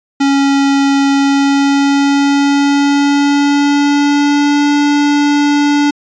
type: tone with pitch glide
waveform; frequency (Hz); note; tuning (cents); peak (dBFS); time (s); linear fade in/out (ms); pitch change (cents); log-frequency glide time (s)
square; 277.2 to 290.1; C#4 to D4; 0 to -21; -9; 0.2-5.91; 10; +79; 1.11-4.74
effects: resampled to 16000 Hz

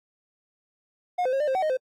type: tone with pitch steps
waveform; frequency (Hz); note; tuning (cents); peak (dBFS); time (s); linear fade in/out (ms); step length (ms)
triangle; 719 / 512 / 541 / 598 / 528 / 755 / 620 / 517; F#5 / C5 / C#5 / D5 / C5 / F#5 / D#5 / C5; -50 / -38 / -42 / +31 / +16 / +35 / -6 / -21; -20; 1.18-1.772; 10; 74
effects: AAC 48 kbps

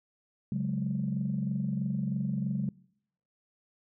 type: chord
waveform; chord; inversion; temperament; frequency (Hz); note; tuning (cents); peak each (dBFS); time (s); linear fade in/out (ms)
sine; C# suspended fourth; none; just; 138.59 / 184.79 / 207.9; C#3 / F#3 / G#3; 0 / -2 / +2; -32; 0.52-2.69; 2
effects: noise-tail reverb RT60 0.7 s tail -23 dB re dry + tanh soft clip ceiling -20 dBFS

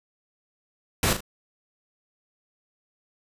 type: noise with echo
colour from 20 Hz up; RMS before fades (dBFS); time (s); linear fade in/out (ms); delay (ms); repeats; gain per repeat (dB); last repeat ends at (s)
pink; -22; 1.03-1.13; 2; 38; 2; -8; 1.206
effects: resampled to 32000 Hz

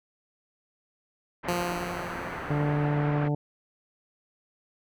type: low-pass noise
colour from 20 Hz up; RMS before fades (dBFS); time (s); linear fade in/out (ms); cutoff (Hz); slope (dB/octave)
white; -36; 1.43-3.29; 20; 1800; 24
type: tone with exponential decay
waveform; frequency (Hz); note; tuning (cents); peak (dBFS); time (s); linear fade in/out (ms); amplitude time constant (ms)
10% pulse; 175.4; F3; +8; -17; 1.48-3.32; 5; 400
type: harmonic tone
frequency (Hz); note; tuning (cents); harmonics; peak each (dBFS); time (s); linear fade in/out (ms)
146.83; D3; 0; 1 / 2 / 3 / 4 / 5 / 6; -25 / -31 / -35 / -37 / -39 / -41; 2.5-3.35; 5
effects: none

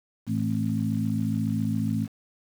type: harmonic tone with a mistuned harmonic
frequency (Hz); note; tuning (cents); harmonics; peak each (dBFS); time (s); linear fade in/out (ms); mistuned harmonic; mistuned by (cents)
54.5; A1; -16; 2 / 3 / 4 / 5; -29 / -31 / -27 / -31; 0.26-2.08; 50; 5; -47
effects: 8-bit

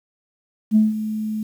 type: tone with ADSR envelope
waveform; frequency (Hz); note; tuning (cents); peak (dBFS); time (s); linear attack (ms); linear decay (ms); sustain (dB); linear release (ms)
sine; 216; A3; -32; -9; 0.71-1.43; 48; 170; -13; 3
effects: tanh soft clip ceiling -5 dBFS + 8-bit

